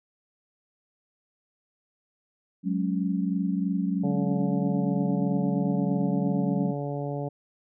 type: chord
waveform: sine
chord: F# suspended second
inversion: none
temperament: just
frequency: 185 / 208.1 / 277.5 Hz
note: F#3 / G#3 / C#4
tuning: 0 / +4 / +2 cents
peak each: -26 / -30 / -30 dBFS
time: 2.63-6.74 s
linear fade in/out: 50 ms
type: harmonic tone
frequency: 143.1 Hz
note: D3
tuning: 45 cents flat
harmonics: 1 / 2 / 3 / 4 / 5 / 6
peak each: -31 / -36 / -36 / -36 / -39 / -45 dBFS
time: 4.03-7.29 s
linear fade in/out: 10 ms
effects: none